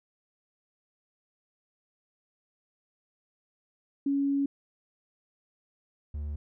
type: tone pair in turn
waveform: sine / triangle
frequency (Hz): 279.2 / 73.95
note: C#4 / D2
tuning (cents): +13 / +13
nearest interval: octave + major seventh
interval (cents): 2300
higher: first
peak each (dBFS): -24 / -30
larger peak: first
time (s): 4.06-4.46 / 6.14-6.36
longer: first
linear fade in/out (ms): 5
effects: none